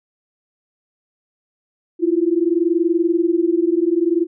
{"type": "tone pair together", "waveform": "sine", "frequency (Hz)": [329.6, 350.2], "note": ["E4", "F4"], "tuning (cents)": [0, 5], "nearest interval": "minor second", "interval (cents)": 105, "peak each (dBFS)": -17, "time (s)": [1.99, 4.27], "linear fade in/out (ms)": 50, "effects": []}